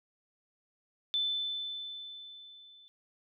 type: tone with level ramp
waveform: sine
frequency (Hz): 3520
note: A7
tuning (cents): 0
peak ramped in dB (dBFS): -27 to -55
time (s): 1.14-2.88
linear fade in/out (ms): 0
effects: none